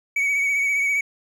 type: tone with vibrato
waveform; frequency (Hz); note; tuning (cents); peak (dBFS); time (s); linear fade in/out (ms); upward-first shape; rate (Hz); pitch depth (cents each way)
triangle; 2254; C#7; +28; -17; 0.16-1.01; 5; triangle; 15; 42
effects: none